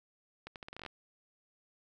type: accelerating click train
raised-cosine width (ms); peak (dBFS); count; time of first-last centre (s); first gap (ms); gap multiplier
0.3; -28; 11; 0.47-0.863; 88; 0.8
effects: none